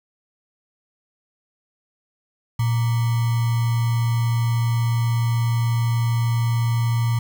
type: tone with sample-and-hold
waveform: sine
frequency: 116.54 Hz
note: A#2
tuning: in tune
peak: -17 dBFS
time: 2.59-7.19 s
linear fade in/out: 5 ms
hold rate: 1050 Hz
effects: none